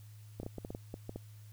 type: clicks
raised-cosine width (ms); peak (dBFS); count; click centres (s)
2; -27; 10; 0.4 / 0.432 / 0.464 / 0.583 / 0.649 / 0.705 / 0.749 / 0.941 / 1.094 / 1.16
effects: added 106 Hz sine -50 dBFS peak until 1.52 s + white hiss -65 dBFS RMS until 1.52 s